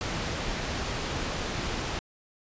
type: low-pass noise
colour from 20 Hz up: pink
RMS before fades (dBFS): -32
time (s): 0.01-1.99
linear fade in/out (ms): 0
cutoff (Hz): 6300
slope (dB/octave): 12
effects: resampled to 16000 Hz